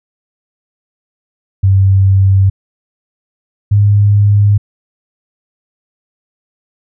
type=tone pair in turn; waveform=sine; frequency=96.7 / 102.45 Hz; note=G2 / G#2; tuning=-23 / -23 cents; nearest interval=minor second; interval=100 cents; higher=second; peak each=-5 dBFS; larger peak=neither; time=1.63-2.5 / 3.71-4.58 s; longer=neither; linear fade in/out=10 ms; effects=none